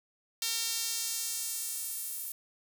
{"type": "tone with high-pass filter sweep", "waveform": "sawtooth", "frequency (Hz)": 457.1, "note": "A#4", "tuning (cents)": -34, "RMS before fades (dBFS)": -35, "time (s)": [0.42, 2.32], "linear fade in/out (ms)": 2, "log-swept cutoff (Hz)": [4200, 12000], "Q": 1.1, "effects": []}